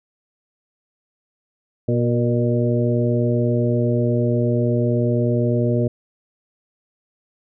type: harmonic tone with a mistuned harmonic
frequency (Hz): 120.3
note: B2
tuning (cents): -45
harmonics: 1 / 2 / 3 / 4 / 5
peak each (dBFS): -19 / -22 / -24 / -25 / -26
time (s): 1.88-5.88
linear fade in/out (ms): 5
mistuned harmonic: 4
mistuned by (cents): -30
effects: none